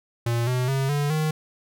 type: tone with pitch steps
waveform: square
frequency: 117.7 / 126.15 / 135.2 / 144.91 / 155.31 Hz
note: A#2 / B2 / C#3 / D3 / D#3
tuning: +17 / +37 / -43 / -23 / -3 cents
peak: -22 dBFS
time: 0.26-1.31 s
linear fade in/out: 5 ms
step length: 210 ms
effects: none